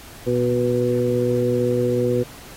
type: harmonic tone with a mistuned harmonic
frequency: 122.7 Hz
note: B2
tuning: 11 cents flat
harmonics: 1 / 2 / 3 / 4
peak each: -24 / -24 / -22 / -21 dBFS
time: 0.26-2.24 s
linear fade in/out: 20 ms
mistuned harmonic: 1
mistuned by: -30 cents
effects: pink hiss -42 dBFS RMS until 2.56 s + AAC 48 kbps